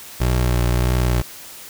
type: tone with vibrato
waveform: 25% pulse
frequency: 61.1 Hz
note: B1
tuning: 18 cents flat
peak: -12 dBFS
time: 0.2-1.22 s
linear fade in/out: 10 ms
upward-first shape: triangle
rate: 1.7 Hz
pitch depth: 36 cents each way
effects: white hiss -38 dBFS RMS until 1.69 s